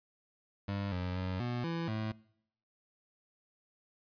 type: tone with pitch steps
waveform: 25% pulse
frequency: 99.9 / 90.2 / 92.5 / 121.6 / 167.1 / 109.2 Hz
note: G2 / F#2 / F#2 / B2 / E3 / A2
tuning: +33 / -44 / 0 / -26 / +24 / -13 cents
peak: -30 dBFS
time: 0.68-2.12 s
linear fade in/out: 5 ms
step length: 240 ms
effects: noise-tail reverb RT60 0.7 s tail -22 dB re dry + resampled to 11025 Hz